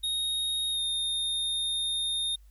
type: tone with pitch glide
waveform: square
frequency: 3736 to 3670 Hz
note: A#7 to A#7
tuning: +3 to -28 cents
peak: -28 dBFS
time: 0.03-2.36 s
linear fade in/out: 10 ms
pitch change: -31 cents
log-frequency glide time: 0.71-0.8 s
effects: added 50 Hz sine -51 dBFS peak until 2.5 s + white hiss -70 dBFS RMS until 2.5 s